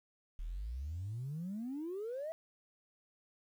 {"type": "exponential sweep", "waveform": "sine", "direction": "up", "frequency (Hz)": [36.3, 664], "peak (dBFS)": -37, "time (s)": [0.39, 2.32], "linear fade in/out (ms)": 0, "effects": ["tanh soft clip ceiling -34 dBFS", "11-bit"]}